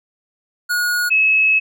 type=tone pair in turn; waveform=square / sine; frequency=1448 / 2580 Hz; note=F#6 / E7; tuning=-38 / -38 cents; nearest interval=minor seventh; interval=1000 cents; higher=second; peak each=-17 / -11 dBFS; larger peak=second; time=0.69-1.1 / 1.1-1.6 s; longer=second; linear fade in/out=20 ms; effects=none